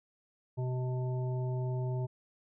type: harmonic tone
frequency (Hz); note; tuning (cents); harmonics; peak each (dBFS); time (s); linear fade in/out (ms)
126.9; B2; +47; 1 / 3 / 5 / 7; -31 / -41 / -45 / -48; 0.57-2.07; 20
effects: none